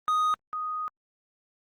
triangle / sine tone pair in turn, 1244.5 / 1244.5 Hz, D#6 / D#6, 0 / 0 cents, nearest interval unison, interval 0 cents, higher neither, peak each -20 / -29 dBFS, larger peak first, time 0.08-0.34 / 0.53-0.88 s, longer second, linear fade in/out 0 ms, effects Opus 24 kbps

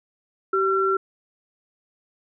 sine tone pair together, 385.4 / 1358.4 Hz, G4 / F6, -29 / -48 cents, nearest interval octave + minor seventh, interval 2181 cents, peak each -21 dBFS, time 0.53-0.97 s, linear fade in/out 5 ms, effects none

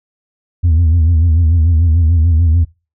sine tone with vibrato, 82.41 Hz, E2, in tune, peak -5 dBFS, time 0.63-2.65 s, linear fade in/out 20 ms, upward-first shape sine, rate 6.8 Hz, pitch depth 100 cents each way, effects noise-tail reverb RT60 0.3 s tail -24 dB re dry + tanh soft clip ceiling -6 dBFS

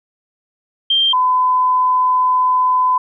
sine tone pair in turn, 3169 / 1010.6 Hz, G7 / B5, +18 / +40 cents, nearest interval octave + minor sixth, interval 1978 cents, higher first, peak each -11 dBFS, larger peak neither, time 0.9-1.13 / 1.13-2.98 s, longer second, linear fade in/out 5 ms, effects none

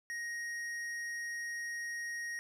sine tone with hard clipping, 1876 Hz, A#6, 11 cents sharp, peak -39 dBFS, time 0.1-2.39 s, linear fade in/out 0 ms, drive 10 dB, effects none

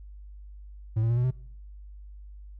triangle tone with pitch steps, 110 / 114.21 / 118.58 / 123.11 / 127.83 Hz, A2 / A#2 / A#2 / B2 / C3, 0 / -35 / +30 / -5 / -40 cents, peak -20 dBFS, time 0.96-1.31 s, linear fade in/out 10 ms, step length 70 ms, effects noise-tail reverb RT60 0.7 s tail -24 dB re dry + added 50 Hz sine -42 dBFS peak until 2.59 s

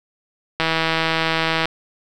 click train, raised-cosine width 0.3 ms, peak -3 dBFS, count 172, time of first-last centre 0.6-1.656 s, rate 162 Hz, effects 7-bit

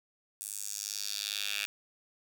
10% pulse tone with high-pass filter sweep, 102.4 Hz, G#2, 24 cents flat, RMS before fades -37 dBFS, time 0.41-1.66 s, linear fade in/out 0 ms, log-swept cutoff 9100 to 2600 Hz, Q 2.2, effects none

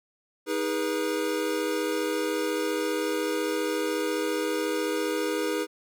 square tone cluster, 315.8 / 411.5 / 485.9 Hz, D#4 / G#4 / B4, +26 / -16 / -28 cents, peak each -31 dBFS, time 0.46-5.67 s, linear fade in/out 50 ms, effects none

